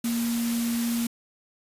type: tone in noise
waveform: sine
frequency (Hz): 233.8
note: A#3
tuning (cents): +5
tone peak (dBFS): -24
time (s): 0.04-1.07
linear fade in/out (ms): 5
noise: white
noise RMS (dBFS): -34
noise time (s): 0.04-1.07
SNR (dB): +7
effects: resampled to 32000 Hz